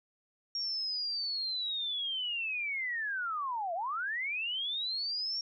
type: linear two-way sweep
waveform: sine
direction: down then up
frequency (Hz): 5588 to 649 to 5588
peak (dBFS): -32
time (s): 0.55-5.41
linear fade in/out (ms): 2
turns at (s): 3.74
effects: none